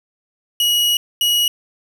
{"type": "tone pair in turn", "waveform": "40% pulse", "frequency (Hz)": [2907, 2907], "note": ["F#7", "F#7"], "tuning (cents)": [-31, -31], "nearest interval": "unison", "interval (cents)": 0, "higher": "neither", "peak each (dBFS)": -13, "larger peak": "neither", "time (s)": [[0.6, 0.97], [1.21, 1.48]], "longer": "first", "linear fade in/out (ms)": 2, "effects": []}